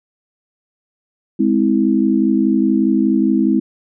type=chord; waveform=sine; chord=Ab augmented; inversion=none; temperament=just; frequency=207.7 / 259.6 / 324.5 Hz; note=Ab3 / C4 / E4; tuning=0 / -13 / -27 cents; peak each=-16 dBFS; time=1.39-3.6 s; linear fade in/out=10 ms; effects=none